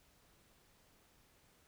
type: silence
effects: pink hiss -69 dBFS RMS until 1.67 s